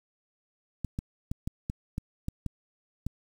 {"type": "clicks", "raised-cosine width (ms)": 5, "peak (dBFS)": -19, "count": 9, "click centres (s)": [0.847, 0.989, 1.315, 1.475, 1.699, 1.981, 2.284, 2.463, 3.066], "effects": ["8-bit"]}